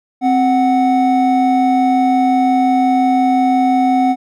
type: tone pair together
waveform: triangle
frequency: 261.9 / 740 Hz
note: C4 / F#5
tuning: +2 / 0 cents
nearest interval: octave + tritone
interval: 1798 cents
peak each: -11 dBFS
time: 0.21-4.16 s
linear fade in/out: 50 ms
effects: none